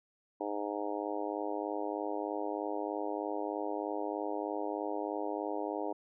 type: harmonic tone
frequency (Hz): 103.2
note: G#2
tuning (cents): -10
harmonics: 3 / 4 / 5 / 6 / 7 / 8 / 9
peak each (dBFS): -39 / -40 / -41 / -42 / -42 / -43 / -44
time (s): 0.4-5.93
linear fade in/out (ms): 10
effects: none